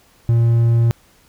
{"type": "tone", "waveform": "triangle", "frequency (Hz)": 116.54, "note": "A#2", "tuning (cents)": 0, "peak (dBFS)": -9, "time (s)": [0.29, 0.91], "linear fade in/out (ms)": 0, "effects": ["pink hiss -53 dBFS RMS until 1.28 s"]}